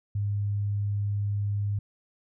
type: tone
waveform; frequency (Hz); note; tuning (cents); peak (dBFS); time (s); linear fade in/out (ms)
sine; 102; G#2; -31; -25; 0.15-1.79; 5
effects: none